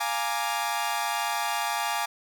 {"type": "chord", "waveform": "sawtooth", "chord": "Bb dominant seventh", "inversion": "second", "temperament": "equal", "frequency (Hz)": [698.5, 830.6, 932.3, 1174.7], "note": ["F5", "Ab5", "Bb5", "D6"], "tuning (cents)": [0, 0, 0, 0], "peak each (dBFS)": [-30, -26, -29, -29], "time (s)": [0, 2.06], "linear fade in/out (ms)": 10, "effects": []}